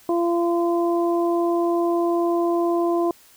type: harmonic tone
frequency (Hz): 342.3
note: F4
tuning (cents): -35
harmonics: 1 / 2 / 3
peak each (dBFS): -19 / -25 / -29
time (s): 0.09-3.11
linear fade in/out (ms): 2
effects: white hiss -52 dBFS RMS until 3.36 s